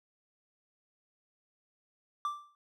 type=tone with exponential decay; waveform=triangle; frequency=1174.7 Hz; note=D6; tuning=in tune; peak=-26 dBFS; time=2.25-2.55 s; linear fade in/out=1 ms; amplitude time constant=64 ms; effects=none